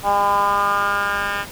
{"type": "tone with band-pass filter sweep", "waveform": "10% pulse", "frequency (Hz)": 201.9, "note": "G#3", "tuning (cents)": -49, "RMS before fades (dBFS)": -19, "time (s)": [0.03, 1.46], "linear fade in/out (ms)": 50, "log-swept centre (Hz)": [840, 1900], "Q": 4, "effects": ["pink hiss -36 dBFS RMS until 1.51 s"]}